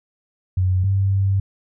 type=tone pair in turn; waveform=sine; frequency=92.5 / 97.53 Hz; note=F#2 / G2; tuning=0 / -8 cents; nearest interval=minor second; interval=92 cents; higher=second; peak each=-15 dBFS; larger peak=neither; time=0.57-0.84 / 0.84-1.4 s; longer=second; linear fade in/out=5 ms; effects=none

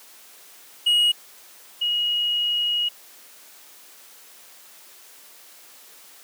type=tone pair in turn; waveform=triangle / sine; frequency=2892 / 2892 Hz; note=F#7 / F#7; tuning=-40 / -40 cents; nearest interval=unison; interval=0 cents; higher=neither; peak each=-14 / -20 dBFS; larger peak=first; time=0.86-1.12 / 1.81-2.89 s; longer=second; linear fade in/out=10 ms; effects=white hiss -48 dBFS RMS until 6.23 s + high-pass 300 Hz 12 dB/octave

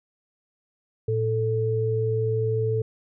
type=tone pair together; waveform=sine; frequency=113.22 / 440 Hz; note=A2 / A4; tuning=+50 / 0 cents; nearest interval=2 octaves; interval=2350 cents; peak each=-24 / -24 dBFS; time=1.08-2.82 s; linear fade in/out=5 ms; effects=none

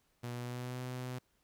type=tone with pitch glide; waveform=sawtooth; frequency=121.1 to 126.24 Hz; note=B2 to B2; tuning=-34 to +38 cents; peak=-35 dBFS; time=0.23-1.19 s; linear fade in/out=10 ms; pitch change=+72 cents; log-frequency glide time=0.33-0.81 s; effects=pink hiss -75 dBFS RMS until 1.43 s

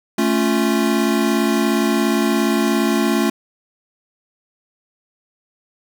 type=chord; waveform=square; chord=A augmented; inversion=none; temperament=equal; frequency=220 / 277.2 / 349.2 Hz; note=A3 / C#4 / E#4; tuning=0 / 0 / 0 cents; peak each=-19 / -21 / -21 dBFS; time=0.18-3.3 s; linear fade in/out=5 ms; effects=8-bit

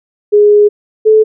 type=tone pair in turn; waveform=sine; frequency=415.3 / 434.3 Hz; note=G#4 / A4; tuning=0 / -23 cents; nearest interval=minor second; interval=77 cents; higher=second; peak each=-3 dBFS; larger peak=neither; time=0.32-0.69 / 1.05-1.24 s; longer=first; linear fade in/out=20 ms; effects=none

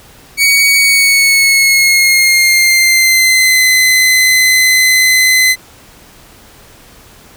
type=tone with pitch glide; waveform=sawtooth; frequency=2247 to 2037 Hz; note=C#7 to C7; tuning=+23 to -47 cents; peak=-3 dBFS; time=0.37-5.56 s; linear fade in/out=50 ms; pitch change=-170 cents; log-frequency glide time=0.77-3.64 s; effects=pink hiss -40 dBFS RMS until 7.36 s

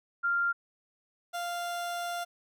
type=tone pair in turn; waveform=sine / 30% pulse; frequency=1393 / 696.5 Hz; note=F6 / F5; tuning=-5 / -5 cents; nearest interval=octave; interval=1200 cents; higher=first; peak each=-25 / -30 dBFS; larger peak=first; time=0.23-0.53 / 1.33-2.25 s; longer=second; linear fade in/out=20 ms; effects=none

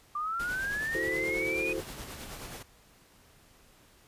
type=linear sweep; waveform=sine; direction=up; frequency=1174.7 to 2500 Hz; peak=-30 dBFS; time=0.15-1.73 s; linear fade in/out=5 ms
type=noise with tremolo; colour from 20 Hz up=pink; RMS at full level=-41 dBFS; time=0.39-2.63 s; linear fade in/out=10 ms; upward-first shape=sine; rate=9.4 Hz; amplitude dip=40%
type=chord; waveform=sine; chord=F# half-diminished seventh; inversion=third; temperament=equal; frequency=329.6 / 370 / 440 / 523.3 Hz; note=E4 / F#4 / A4 / C5; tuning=0 / 0 / 0 / 0 cents; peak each=-37 dBFS; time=0.94-1.81 s; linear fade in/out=10 ms
effects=pink hiss -60 dBFS RMS until 4.07 s + resampled to 32000 Hz

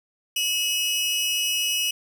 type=tone pair together; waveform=sawtooth; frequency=2573 / 2924 Hz; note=E7 / F#7; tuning=-43 / -21 cents; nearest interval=major second; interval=222 cents; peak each=-25 / -20 dBFS; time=0.36-1.91 s; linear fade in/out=5 ms; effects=none

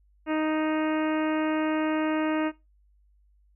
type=harmonic tone; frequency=311.1 Hz; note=D#4; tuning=in tune; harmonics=1 / 2 / 3 / 4 / 5 / 6 / 7 / 8 / 9; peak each=-25 / -31 / -35 / -37 / -39 / -41 / -42 / -43 / -44 dBFS; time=0.26-2.52 s; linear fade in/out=50 ms; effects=noise-tail reverb RT60 0.2 s tail -18 dB re dry + added 50 Hz sine -59 dBFS peak until 3.55 s

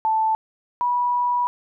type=tone pair in turn; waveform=sine; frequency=880 / 975.3 Hz; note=A5 / B5; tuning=0 / -22 cents; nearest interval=major second; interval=178 cents; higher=second; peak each=-17 / -18 dBFS; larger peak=first; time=0.05-0.35 / 0.81-1.47 s; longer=second; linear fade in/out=0 ms; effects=none

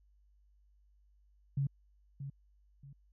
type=tone with echo; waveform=sine; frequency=138.59 Hz; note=C#3; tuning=in tune; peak=-29 dBFS; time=1.57-1.67 s; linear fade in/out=5 ms; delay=630 ms; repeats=2; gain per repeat=-10 dB; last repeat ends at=2.93 s; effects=added 50 Hz sine -64 dBFS peak until 3.12 s

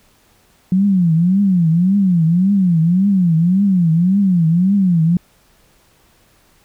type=tone with vibrato; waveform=sine; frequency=180 Hz; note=F#3; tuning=47 cents flat; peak=-10 dBFS; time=0.72-5.17 s; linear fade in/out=2 ms; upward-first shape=triangle; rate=1.8 Hz; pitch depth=230 cents each way; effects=pink hiss -54 dBFS RMS until 6.64 s

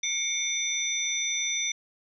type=tone cluster; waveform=sine; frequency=2163 / 2309 / 3584 / 5940 Hz; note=C#7 / D7 / A7 / F#8; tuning=-43 / -30 / +31 / +6 cents; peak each=-34 / -36 / -31 / -29 dBFS; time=0.03-1.72 s; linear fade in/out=5 ms; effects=none

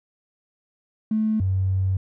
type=tone pair in turn; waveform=triangle; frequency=217.3 / 94.8 Hz; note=A3 / F#2; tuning=-21 / +43 cents; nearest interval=octave + major second; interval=1436 cents; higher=first; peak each=-15 dBFS; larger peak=neither; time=1.11-1.4 / 1.4-1.97 s; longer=second; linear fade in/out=5 ms; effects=tanh soft clip ceiling -17 dBFS

